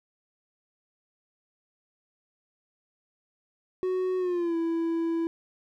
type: tone with pitch glide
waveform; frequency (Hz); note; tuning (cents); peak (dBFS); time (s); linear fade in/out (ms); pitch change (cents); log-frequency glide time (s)
triangle; 370 to 331.5; F#4 to E4; 0 to +10; -23; 3.83-5.27; 0; -190; 4.18-4.56
effects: none